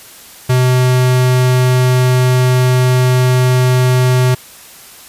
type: tone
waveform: square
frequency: 126.9 Hz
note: B2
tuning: 47 cents sharp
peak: -9 dBFS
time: 0.49-4.35 s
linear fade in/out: 10 ms
effects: white hiss -37 dBFS RMS until 5.08 s + resampled to 32000 Hz